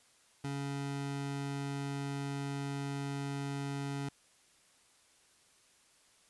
25% pulse tone, 140 Hz, C#3, 18 cents sharp, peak -32 dBFS, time 0.44-4.09 s, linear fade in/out 5 ms, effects white hiss -66 dBFS RMS until 6.29 s + resampled to 24000 Hz

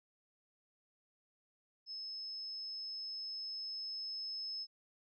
sine tone with level ramp, 5200 Hz, E8, 24 cents flat, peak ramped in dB -42 to -39 dBFS, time 1.86-4.67 s, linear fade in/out 50 ms, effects none

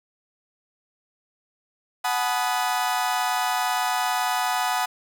35% pulse chord, B dominant seventh, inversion second, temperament equal with one note detuned, 740 / 857.9 / 987.8 / 1244.5 Hz, F#5 / A5 / B5 / D#6, 0 / -44 / 0 / 0 cents, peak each -24 / -27 / -27 / -28 dBFS, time 2.04-4.86 s, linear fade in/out 10 ms, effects none

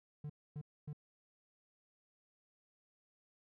triangle tone bursts, 148.4 Hz, D3, 18 cents sharp, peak -39 dBFS, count 3, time 0.24-0.931 s, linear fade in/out 5 ms, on 57 ms, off 260 ms, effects none

